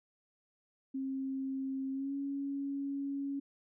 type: tone with pitch glide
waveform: sine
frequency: 267.5 to 278.4 Hz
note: C4 to C#4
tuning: +38 to +8 cents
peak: -34 dBFS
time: 0.94-3.4 s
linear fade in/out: 10 ms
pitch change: +70 cents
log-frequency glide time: 1.92-2.14 s
effects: none